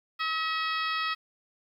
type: harmonic tone with a mistuned harmonic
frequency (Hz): 640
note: D#5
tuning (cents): +49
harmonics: 2 / 3 / 4 / 5 / 6 / 7 / 8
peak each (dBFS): -30 / -34 / -36 / -38 / -40 / -41 / -42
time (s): 0.19-1.15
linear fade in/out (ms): 20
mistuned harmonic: 5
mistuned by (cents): +35
effects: 10-bit